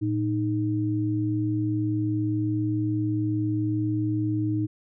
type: tone pair together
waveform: sine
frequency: 112.4 / 310.1 Hz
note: A2 / D#4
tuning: +37 / -6 cents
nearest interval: octave + tritone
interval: 1757 cents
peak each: -26 / -25 dBFS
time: 0.01-4.67 s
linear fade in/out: 20 ms
effects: none